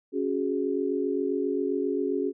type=chord; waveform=sine; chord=C# suspended fourth; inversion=none; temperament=equal with one note detuned; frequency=277.2 / 370 / 417.5 Hz; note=C#4 / F#4 / G#4; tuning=0 / 0 / +9 cents; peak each=-29 dBFS; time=0.12-2.33 s; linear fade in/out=50 ms; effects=none